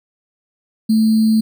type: tone with sample-and-hold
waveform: sine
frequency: 220 Hz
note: A3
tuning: in tune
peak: -10 dBFS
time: 0.89-1.41 s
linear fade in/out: 10 ms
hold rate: 4410 Hz
effects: none